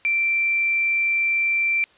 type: tone with quantisation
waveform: sine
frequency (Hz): 2349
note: D7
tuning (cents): 0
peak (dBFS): -18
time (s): 0.05-1.84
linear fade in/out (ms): 0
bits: 7
effects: white hiss -55 dBFS RMS until 1.97 s + resampled to 8000 Hz